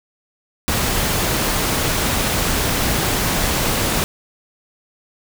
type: noise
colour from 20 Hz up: pink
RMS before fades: -19 dBFS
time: 0.68-4.04 s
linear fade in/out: 0 ms
effects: none